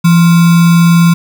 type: tone with sample-and-hold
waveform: sine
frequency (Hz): 169.8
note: F3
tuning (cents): -48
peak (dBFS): -3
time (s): 0.04-1.14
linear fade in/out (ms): 10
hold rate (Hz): 1225
effects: none